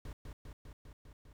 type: noise with echo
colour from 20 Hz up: brown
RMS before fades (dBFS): -44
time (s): 0.05-0.13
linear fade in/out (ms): 2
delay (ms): 200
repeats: 6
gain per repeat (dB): -2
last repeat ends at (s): 1.33
effects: none